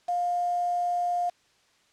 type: tone with quantisation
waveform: sine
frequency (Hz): 706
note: F5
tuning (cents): +19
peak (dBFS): -24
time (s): 0.08-1.3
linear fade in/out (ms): 10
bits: 7
effects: white hiss -64 dBFS RMS until 1.92 s + low-pass 6000 Hz 12 dB/octave